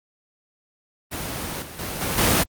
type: noise with level steps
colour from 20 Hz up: pink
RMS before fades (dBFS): -29 / -37 / -29 / -24 / -17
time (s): 1.11-2.44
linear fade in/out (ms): 20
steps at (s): 1.62 / 1.79 / 2.01 / 2.18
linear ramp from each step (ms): 2
effects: high-pass 60 Hz 12 dB/octave + Opus 24 kbps